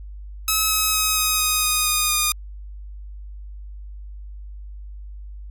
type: tone with pitch steps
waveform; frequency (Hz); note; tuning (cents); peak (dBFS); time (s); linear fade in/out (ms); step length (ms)
5% pulse; 1288 / 1278.4 / 1268.8 / 1259.3 / 1249.9 / 1240.5 / 1231.3 / 1222; E6 / D#6 / D#6 / D#6 / D#6 / D#6 / D#6 / D#6; -41 / +47 / +33 / +20 / +7 / -6 / -18 / -32; -6; 0.48-2.32; 2; 230
effects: added 50 Hz sine -33 dBFS peak until 5.5 s + MP3 96 kbps